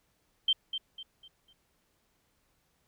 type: tone with echo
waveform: sine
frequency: 3136 Hz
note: G7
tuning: in tune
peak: -22 dBFS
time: 0.48-0.53 s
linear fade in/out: 5 ms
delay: 250 ms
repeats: 4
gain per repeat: -9 dB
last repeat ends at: 1.53 s
effects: pink hiss -73 dBFS RMS until 2.87 s